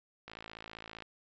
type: click train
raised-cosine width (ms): 0.3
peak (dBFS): -29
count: 42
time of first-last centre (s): 0.28-1.023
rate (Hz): 55.2
effects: resampled to 16000 Hz